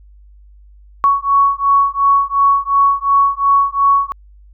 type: beating tone pair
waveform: sine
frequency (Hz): 1114 / 1116.8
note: C#6 / C#6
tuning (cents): +8 / +13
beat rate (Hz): 2.8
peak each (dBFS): -13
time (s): 1.04-4.12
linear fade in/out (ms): 0
effects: added 50 Hz sine -40 dBFS peak until 4.53 s